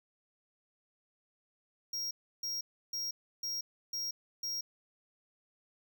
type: tone bursts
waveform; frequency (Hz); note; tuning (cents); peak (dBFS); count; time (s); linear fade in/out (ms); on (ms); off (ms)
square; 5600; F8; +4; -35; 6; 1.93-4.61; 5; 180; 320
effects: none